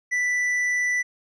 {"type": "tone with tanh clipping", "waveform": "sine", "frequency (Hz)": 1977, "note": "B6", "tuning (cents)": 1, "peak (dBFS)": -22, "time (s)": [0.11, 1.03], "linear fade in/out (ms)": 20, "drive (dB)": 7, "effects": ["resampled to 22050 Hz"]}